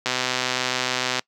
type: click train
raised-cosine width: 0.2 ms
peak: -5 dBFS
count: 145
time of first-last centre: 0.06-1.194 s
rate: 127 Hz
effects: noise-tail reverb RT60 0.1 s tail -24 dB re dry + high-pass 150 Hz 12 dB/octave